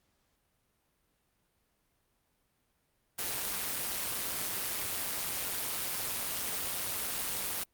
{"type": "noise with amplitude modulation", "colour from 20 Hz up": "white", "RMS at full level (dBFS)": -32, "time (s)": [3.18, 7.64], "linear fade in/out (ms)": 10, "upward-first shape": "sine", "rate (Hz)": 189, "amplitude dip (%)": 60, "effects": ["pink hiss -75 dBFS RMS until 7.73 s", "Opus 48 kbps"]}